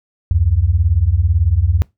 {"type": "beating tone pair", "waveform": "sine", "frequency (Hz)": [72.3, 90.3], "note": ["D2", "F#2"], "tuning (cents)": [-27, -42], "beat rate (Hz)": 18, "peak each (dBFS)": [-15, -13], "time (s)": [0.31, 1.82], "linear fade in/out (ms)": 0, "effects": ["noise-tail reverb RT60 0.2 s tail -23 dB re dry"]}